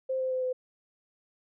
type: tone with pitch steps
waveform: sine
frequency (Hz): 523.3 / 518.5 / 513.7 / 509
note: C5 / C5 / C5 / C5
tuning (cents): 0 / -16 / -32 / -48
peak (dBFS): -27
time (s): 0.09-0.53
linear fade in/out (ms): 10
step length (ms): 110
effects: none